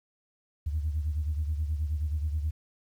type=beating tone pair; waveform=sine; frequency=75.1 / 84.5 Hz; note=D2 / E2; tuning=+39 / +43 cents; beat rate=9.4 Hz; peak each=-27 / -34 dBFS; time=0.66-2.51 s; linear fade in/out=10 ms; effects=tanh soft clip ceiling -21 dBFS + 10-bit